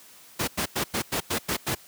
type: noise bursts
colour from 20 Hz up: pink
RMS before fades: -26 dBFS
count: 8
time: 0.39-1.751 s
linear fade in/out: 10 ms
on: 87 ms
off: 95 ms
effects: white hiss -51 dBFS RMS until 1.87 s + high-pass 100 Hz 12 dB/octave